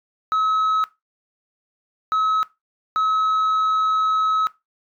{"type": "tone bursts at uneven times", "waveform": "sine", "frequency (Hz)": 1285, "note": "E6", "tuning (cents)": -45, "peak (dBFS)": -14, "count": 3, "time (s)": [[0.32, 0.84], [2.12, 2.43], [2.96, 4.47]], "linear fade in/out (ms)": 0, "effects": ["noise-tail reverb RT60 0.2 s tail -19 dB re dry", "tanh soft clip ceiling -16 dBFS"]}